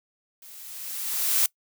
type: noise with level ramp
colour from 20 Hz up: blue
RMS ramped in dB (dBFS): -47 to -20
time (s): 0.42-1.46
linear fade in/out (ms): 2
effects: noise-tail reverb RT60 0.1 s tail -23 dB re dry